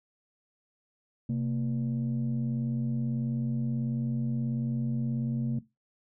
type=tone pair together; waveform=sine; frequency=130.81 / 229.3 Hz; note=C3 / A#3; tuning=0 / -28 cents; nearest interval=minor seventh; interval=972 cents; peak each=-28 dBFS; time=1.29-5.59 s; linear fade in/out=5 ms; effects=noise-tail reverb RT60 0.2 s tail -17 dB re dry + tanh soft clip ceiling -23 dBFS